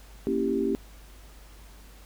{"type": "chord", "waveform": "sine", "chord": "A# diminished seventh", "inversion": "none", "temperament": "equal", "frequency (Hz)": [233.1, 277.2, 329.6, 392], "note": ["A#3", "C#4", "E4", "G4"], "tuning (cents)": [0, 0, 0, 0], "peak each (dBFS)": [-30, -29, -32, -27], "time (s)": [0.27, 0.75], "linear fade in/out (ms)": 0, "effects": ["added 50 Hz sine -47 dBFS peak until 2.05 s", "pink hiss -54 dBFS RMS until 2.05 s"]}